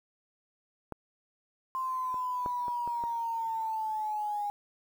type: clicks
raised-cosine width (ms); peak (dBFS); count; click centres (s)
1; -23 / -31 / -22 / -28 / -28 / -27; 6; 0.923 / 2.143 / 2.461 / 2.682 / 2.876 / 3.038
type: linear sweep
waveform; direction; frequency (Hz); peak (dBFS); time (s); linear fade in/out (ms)
sine; down; 1046.5 to 819; -30; 1.75-4.5; 0
effects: 9-bit